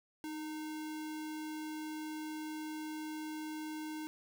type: tone with sample-and-hold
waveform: sine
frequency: 310.3 Hz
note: D#4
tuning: 5 cents flat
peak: -39 dBFS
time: 0.24-4.07 s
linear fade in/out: 0 ms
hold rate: 1225 Hz
effects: none